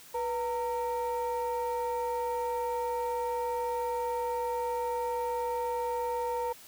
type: tone pair together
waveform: sine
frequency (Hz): 488.8 / 919.8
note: B4 / A#5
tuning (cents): -18 / -23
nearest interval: major seventh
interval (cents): 1095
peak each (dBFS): -30 / -30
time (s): 0.14-6.53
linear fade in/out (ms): 10
effects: tanh soft clip ceiling -26 dBFS + white hiss -52 dBFS RMS until 6.67 s